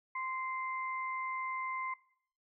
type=tone pair together; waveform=sine; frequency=1042 / 2084 Hz; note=C6 / C7; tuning=-7 / -7 cents; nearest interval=octave; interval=1200 cents; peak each=-37 / -40 dBFS; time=0.15-1.94 s; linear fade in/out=5 ms; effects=noise-tail reverb RT60 0.6 s tail -19 dB re dry